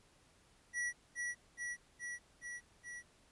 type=tone with echo; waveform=square; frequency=1937 Hz; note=B6; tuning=34 cents flat; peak=-36 dBFS; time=0.73-0.93 s; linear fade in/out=50 ms; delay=420 ms; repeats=5; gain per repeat=-2 dB; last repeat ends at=3.03 s; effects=pink hiss -68 dBFS RMS until 3.31 s + resampled to 24000 Hz

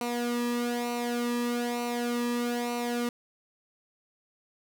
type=tone with flanger; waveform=sawtooth; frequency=240.2 Hz; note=B3; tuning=48 cents flat; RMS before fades=-30 dBFS; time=0.01-3.09 s; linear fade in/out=2 ms; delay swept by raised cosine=0.59 to 1.38 ms; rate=1.1 Hz; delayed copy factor=-0.7; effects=none

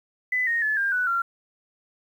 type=tone with pitch steps; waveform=sine; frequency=2004 / 1859 / 1724.5 / 1599.8 / 1484.1 / 1376.7 Hz; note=B6 / A#6 / A6 / G6 / F#6 / F6; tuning=+25 / -5 / -35 / +35 / +5 / -25 cents; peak=-21 dBFS; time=0.32-1.22 s; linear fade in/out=5 ms; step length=150 ms; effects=9-bit

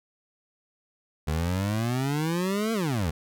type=exponential two-way sweep; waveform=25% pulse; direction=up then down; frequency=74.8 to 230.3 to 74.8 Hz; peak=-21 dBFS; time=1.27-3.11 s; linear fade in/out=10 ms; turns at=2.73 s; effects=none

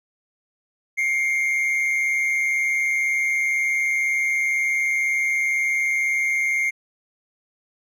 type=tone pair together; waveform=triangle; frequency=2119 / 2259 Hz; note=C7 / C#7; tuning=+21 / +32 cents; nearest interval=minor second; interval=111 cents; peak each=-18 / -26 dBFS; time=0.97-6.71 s; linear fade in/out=20 ms; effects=none

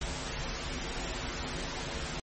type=noise with comb filter; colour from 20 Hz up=pink; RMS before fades=-36 dBFS; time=0.01-2.2 s; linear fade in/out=5 ms; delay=9.9 ms; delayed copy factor=-1; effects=MP3 32 kbps

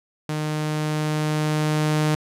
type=tone with level ramp; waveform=sawtooth; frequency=153 Hz; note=D#3; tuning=29 cents flat; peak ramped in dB=-20 to -14 dBFS; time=0.29-2.15 s; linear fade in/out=2 ms; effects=low-pass 11000 Hz 12 dB/octave

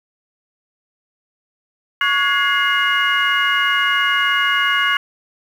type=tone cluster; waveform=sine; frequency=1119 / 1446 / 1669 / 2108 / 2874 Hz; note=C#6 / F#6 / G#6 / C7 / F7; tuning=+16 / -40 / +8 / +12 / +49 cents; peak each=-20 dBFS; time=2.01-4.97 s; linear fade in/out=2 ms; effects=tanh soft clip ceiling -5 dBFS + 7-bit

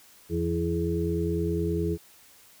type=harmonic tone with a mistuned harmonic; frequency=84.5 Hz; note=E2; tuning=43 cents sharp; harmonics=1 / 2 / 4 / 5; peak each=-30 / -30 / -30 / -30 dBFS; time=0.29-1.98 s; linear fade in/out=50 ms; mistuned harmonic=4; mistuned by=-27 cents; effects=white hiss -55 dBFS RMS until 2.6 s

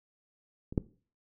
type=clicks; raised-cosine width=3 ms; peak=-27 / -13 dBFS; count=2; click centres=0.725 / 0.778 s; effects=noise-tail reverb RT60 0.4 s tail -19 dB re dry

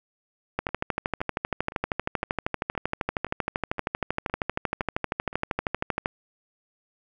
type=two click trains; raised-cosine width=0.5 ms; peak=-24 / -10 dBFS; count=10 / 71; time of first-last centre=0.69-5.329 / 0.59-6.059 s; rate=1.94 / 12.8 Hz; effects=none

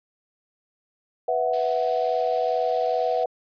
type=chord; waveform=sine; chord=B suspended fourth; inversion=none; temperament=just; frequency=493.9 / 658.5 / 740.8 Hz; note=B4 / E5 / F#5; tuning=0 / -2 / +2 cents; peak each=-25 dBFS; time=1.28-3.26 s; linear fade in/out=5 ms
type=high-pass noise; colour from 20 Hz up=white; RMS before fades=-40 dBFS; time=1.53-3.24 s; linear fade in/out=5 ms; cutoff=1900 Hz; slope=12 dB/octave
effects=resampled to 11025 Hz

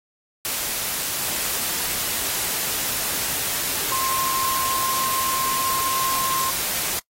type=tone in noise; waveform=sine; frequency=1057 Hz; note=C6; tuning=17 cents sharp; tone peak=-23 dBFS; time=3.92-6.5 s; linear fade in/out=0 ms; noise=white; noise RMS=-25 dBFS; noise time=0.45-6.99 s; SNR=-1 dB; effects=noise-tail reverb RT60 0.1 s tail -24 dB re dry + AAC 48 kbps

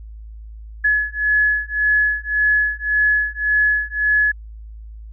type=beating tone pair; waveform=sine; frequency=1700 / 1701.8 Hz; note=G#6 / G#6; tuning=+40 / +42 cents; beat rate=1.8 Hz; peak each=-18 dBFS; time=0.84-4.32 s; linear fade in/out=10 ms; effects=added 54 Hz sine -33 dBFS peak until 5.12 s

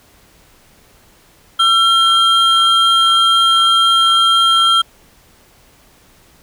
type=tone pair together; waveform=triangle; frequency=1349 / 3207 Hz; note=E6 / G7; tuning=+40 / +39 cents; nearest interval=octave + minor third; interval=1499 cents; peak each=-10 dBFS; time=1.59-4.82 s; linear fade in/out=10 ms; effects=pink hiss -49 dBFS RMS until 6.42 s

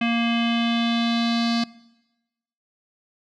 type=tone with low-pass filter sweep; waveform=square; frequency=233.1 Hz; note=A#3; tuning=in tune; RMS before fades=-22 dBFS; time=0.01-1.64 s; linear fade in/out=5 ms; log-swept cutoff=2700 to 4500 Hz; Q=4.7; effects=noise-tail reverb RT60 1.0 s tail -21 dB re dry

